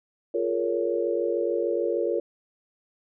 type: chord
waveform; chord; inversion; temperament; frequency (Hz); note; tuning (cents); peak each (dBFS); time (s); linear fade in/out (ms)
sine; Bb minor seventh; second; just; 349.6 / 419.5 / 466.2 / 559.4; F4 / Ab4 / Bb4 / Db5; +2 / +17 / 0 / +16; -28 / -31 / -27 / -29; 0.34-2.2; 5
effects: none